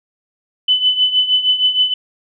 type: tone with tremolo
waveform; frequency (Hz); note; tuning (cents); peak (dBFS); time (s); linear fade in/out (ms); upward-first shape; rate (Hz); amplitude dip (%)
sine; 3010; F#7; +29; -8; 0.68-1.94; 5; triangle; 6.4; 80
effects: none